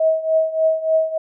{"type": "tone with tremolo", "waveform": "sine", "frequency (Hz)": 639, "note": "D#5", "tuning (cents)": 46, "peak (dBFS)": -11, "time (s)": [0, 1.18], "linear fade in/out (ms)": 5, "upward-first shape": "triangle", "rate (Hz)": 3.4, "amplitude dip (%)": 85, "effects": []}